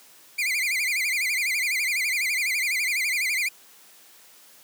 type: tone with vibrato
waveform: 40% pulse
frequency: 2217 Hz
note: C#7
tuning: in tune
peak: -22 dBFS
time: 0.38-3.49 s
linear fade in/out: 10 ms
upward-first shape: sine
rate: 12 Hz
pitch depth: 170 cents each way
effects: white hiss -52 dBFS RMS until 4.63 s + high-pass 200 Hz 12 dB/octave